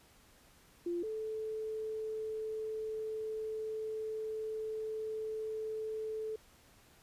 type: tone pair in turn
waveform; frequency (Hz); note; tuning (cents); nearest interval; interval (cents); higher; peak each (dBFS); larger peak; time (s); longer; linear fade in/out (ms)
sine; 346.4 / 436.4; F4 / A4; -14 / -14; major third; 400; second; -33 / -36; first; 0.86-1.03 / 1.03-6.36; second; 5
effects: pink hiss -63 dBFS RMS until 7.02 s + resampled to 32000 Hz